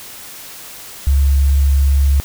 sine tone, 69.3 Hz, C#2, in tune, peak -9 dBFS, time 1.07-2.2 s, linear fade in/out 0 ms, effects white hiss -34 dBFS RMS until 2.24 s

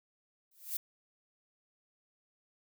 violet noise with exponential growth, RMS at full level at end -32 dBFS, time 0.51-0.77 s, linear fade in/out 5 ms, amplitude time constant 56 ms, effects none

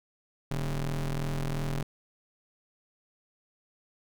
40% pulse ring-modulated tone, 82.41 Hz, E2, in tune, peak -25 dBFS, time 0.51-1.83 s, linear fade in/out 5 ms, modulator 61 Hz, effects none

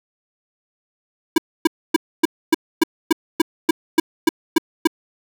square tone bursts, 324.2 Hz, E4, 29 cents flat, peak -10 dBFS, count 13, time 1.36-4.873 s, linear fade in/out 5 ms, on 21 ms, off 270 ms, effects none

